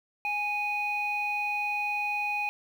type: tone with low-pass filter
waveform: square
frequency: 828 Hz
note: G#5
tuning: 5 cents flat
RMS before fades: -30 dBFS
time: 0.25-2.49 s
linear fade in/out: 0 ms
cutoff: 2400 Hz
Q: 5.3
effects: 9-bit